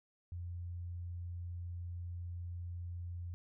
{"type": "tone", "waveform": "sine", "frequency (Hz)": 87.31, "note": "F2", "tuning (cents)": 0, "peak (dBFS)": -40, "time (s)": [0.32, 3.34], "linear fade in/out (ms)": 0, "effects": []}